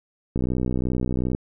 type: click train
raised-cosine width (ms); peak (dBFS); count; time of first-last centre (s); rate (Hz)
3; -12; 63; 0.36-1.349; 62.7
effects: none